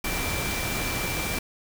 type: tone in noise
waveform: sine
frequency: 2349 Hz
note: D7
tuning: in tune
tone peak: -33 dBFS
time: 0.04-1.39 s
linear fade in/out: 5 ms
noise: pink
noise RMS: -29 dBFS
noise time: 0.04-1.39 s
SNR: -7 dB
effects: none